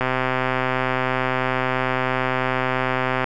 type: click train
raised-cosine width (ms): 0.5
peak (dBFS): -6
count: 418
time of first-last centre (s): 0.01-3.243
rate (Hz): 129
effects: none